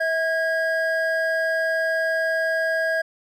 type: tone pair together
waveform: triangle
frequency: 647.8 / 1637 Hz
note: E5 / G#6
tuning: -30 / -25 cents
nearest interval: octave + major third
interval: 1605 cents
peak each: -21 dBFS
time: 0-3.02 s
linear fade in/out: 10 ms
effects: none